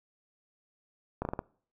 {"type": "slowing click train", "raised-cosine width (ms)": 1, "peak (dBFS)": -18, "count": 5, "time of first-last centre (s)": [1.22, 1.391], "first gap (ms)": 31, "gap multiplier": 1.22, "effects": ["noise-tail reverb RT60 0.5 s tail -23 dB re dry"]}